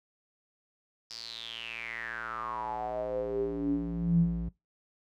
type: tone with band-pass filter sweep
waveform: square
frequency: 57.4 Hz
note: A#1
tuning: 26 cents flat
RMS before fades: -33 dBFS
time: 1.1-4.49 s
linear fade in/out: 5 ms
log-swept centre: 5100 to 120 Hz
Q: 8.8
effects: noise-tail reverb RT60 0.2 s tail -21 dB re dry